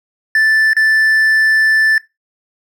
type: tone with dropouts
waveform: triangle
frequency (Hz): 1760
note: A6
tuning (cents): 0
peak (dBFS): -7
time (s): 0.35-1.98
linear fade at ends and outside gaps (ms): 2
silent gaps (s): 0.733-0.766
effects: noise-tail reverb RT60 0.2 s tail -19 dB re dry